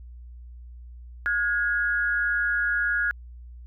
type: tone pair together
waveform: sine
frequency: 1438 / 1659.8 Hz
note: F#6 / G#6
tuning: -50 / -1 cents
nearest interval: major second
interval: 249 cents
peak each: -24 / -25 dBFS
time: 1.26-3.11 s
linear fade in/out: 0 ms
effects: added 60 Hz sine -40 dBFS peak until 3.66 s